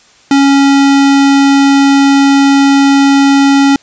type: tone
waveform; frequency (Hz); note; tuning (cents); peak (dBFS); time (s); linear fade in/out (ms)
square; 277.2; C#4; 0; -5; 0.31-3.76; 2
effects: white hiss -44 dBFS RMS until 3.82 s + resampled to 16000 Hz